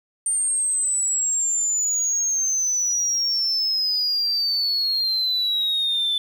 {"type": "exponential sweep", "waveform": "sine", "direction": "down", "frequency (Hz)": [8870, 3502], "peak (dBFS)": -18, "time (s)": [0.26, 6.18], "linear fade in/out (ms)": 2, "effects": ["tanh soft clip ceiling -16 dBFS", "8-bit"]}